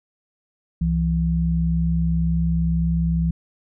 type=tone pair together; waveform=sine; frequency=66.04 / 166.4 Hz; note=C2 / E3; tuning=+17 / +17 cents; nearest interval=octave + major third; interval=1600 cents; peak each=-22 / -19 dBFS; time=0.81-3.31 s; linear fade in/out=5 ms; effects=none